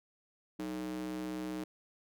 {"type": "tone with high-pass filter", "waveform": "square", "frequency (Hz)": 62.2, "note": "B1", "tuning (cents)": 13, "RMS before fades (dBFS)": -39, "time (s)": [0.59, 1.64], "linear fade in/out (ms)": 5, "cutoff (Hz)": 260, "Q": 9.5, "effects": []}